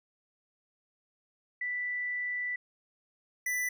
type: tone pair in turn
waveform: sine / square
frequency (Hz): 1975.5 / 1985.1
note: B6 / B6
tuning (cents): 0 / +8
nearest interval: unison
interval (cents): 8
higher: second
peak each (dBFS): -31 / -30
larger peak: second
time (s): 1.61-2.56 / 3.46-3.69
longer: first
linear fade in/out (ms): 5
effects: none